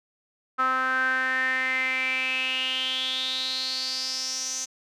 sawtooth tone with band-pass filter sweep, 259.4 Hz, C4, 15 cents flat, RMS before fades -27 dBFS, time 0.58-4.66 s, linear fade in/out 20 ms, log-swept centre 1300 to 6300 Hz, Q 8.2, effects none

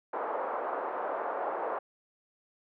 pink band-pass noise, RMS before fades -34 dBFS, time 0.13-1.79 s, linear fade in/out 5 ms, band 470 to 1200 Hz, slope 24 dB/octave, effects none

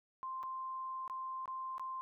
sine tone with dropouts, 1046.5 Hz, C6, in tune, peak -39 dBFS, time 0.23-2.01 s, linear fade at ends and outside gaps 0 ms, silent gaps 0.43-0.435 / 1.078-1.098 / 1.457-1.478 / 1.781-1.796 s, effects none

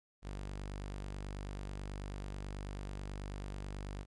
sawtooth tone, 49.2 Hz, G1, 7 cents sharp, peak -37 dBFS, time 0.22-4.06 s, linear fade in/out 50 ms, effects resampled to 22050 Hz + 13-bit

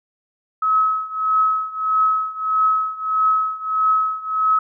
sine tone with tremolo, 1284 Hz, E6, 46 cents flat, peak -12 dBFS, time 0.62-4.59 s, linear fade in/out 5 ms, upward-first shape triangle, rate 1.6 Hz, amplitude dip 90%, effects none

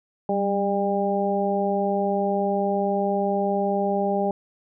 harmonic tone with a mistuned harmonic, 200.3 Hz, G3, 38 cents sharp, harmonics 1 / 2 / 3 / 4, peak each -26 / -26 / -26 / -26 dBFS, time 0.29-4.31 s, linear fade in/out 2 ms, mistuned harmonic 1, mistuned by -38 cents, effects none

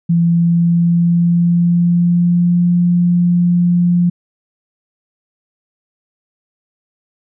sine tone with pitch glide, 169.3 to 175.07 Hz, E3 to F3, +46 to +5 cents, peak -9 dBFS, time 0.09-4.1 s, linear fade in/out 10 ms, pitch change +59 cents, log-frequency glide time 0.21-2.68 s, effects none

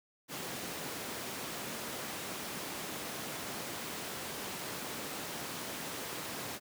pink high-pass noise, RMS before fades -41 dBFS, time 0.28-6.6 s, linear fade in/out 50 ms, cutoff 180 Hz, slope 12 dB/octave, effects none

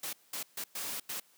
white noise bursts at uneven times, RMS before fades -38 dBFS, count 5, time 0.03-0.13 / 0.33-0.43 / 0.57-0.64 / 0.75-1 / 1.09-1.2 s, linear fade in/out 5 ms, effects white hiss -65 dBFS RMS until 1.37 s + high-pass 150 Hz 12 dB/octave

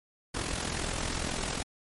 pink noise with amplitude modulation, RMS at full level -30 dBFS, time 0.34-1.63 s, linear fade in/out 10 ms, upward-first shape sine, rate 42.2 Hz, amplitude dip 65%, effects MP3 48 kbps

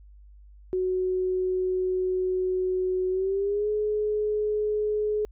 sine tone with pitch glide, 370 to 422.6 Hz, F#4 to G#4, 0 to +30 cents, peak -23 dBFS, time 0.73-5.25 s, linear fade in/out 0 ms, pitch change +230 cents, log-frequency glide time 3.1-3.69 s, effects added 50 Hz sine -47 dBFS peak until 5.31 s

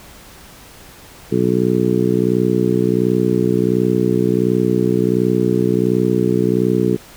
harmonic tone, 61.4 Hz, B1, 9 cents flat, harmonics 2 / 3 / 4 / 5 / 6 / 7, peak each -22 / -19 / -21 / -21 / -19 / -20 dBFS, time 1.31-6.97 s, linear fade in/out 20 ms, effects pink hiss -41 dBFS RMS until 7.16 s

